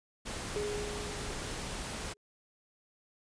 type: noise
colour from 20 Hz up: pink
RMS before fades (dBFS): -39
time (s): 0.25-2.14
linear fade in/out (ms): 20
type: tone with exponential decay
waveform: sine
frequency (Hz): 415.3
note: G#4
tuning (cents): 0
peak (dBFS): -31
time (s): 0.56-2.17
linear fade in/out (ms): 0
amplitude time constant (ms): 350
effects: resampled to 22050 Hz